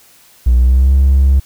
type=tone with pitch glide; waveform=triangle; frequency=60.7 to 67.74 Hz; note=B1 to C#2; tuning=-29 to -39 cents; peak=-3 dBFS; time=0.46-1.4 s; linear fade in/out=10 ms; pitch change=+190 cents; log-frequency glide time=0.56-0.93 s; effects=tanh soft clip ceiling -2 dBFS + white hiss -46 dBFS RMS until 1.45 s